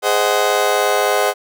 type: chord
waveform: 30% pulse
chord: Ab dominant seventh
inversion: none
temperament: just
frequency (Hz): 415.3 / 519.1 / 623 / 747.5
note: Ab4 / C5 / Eb5 / Gb5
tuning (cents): 0 / -14 / +2 / +17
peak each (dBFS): -17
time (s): 0.02-1.34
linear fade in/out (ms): 50
effects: none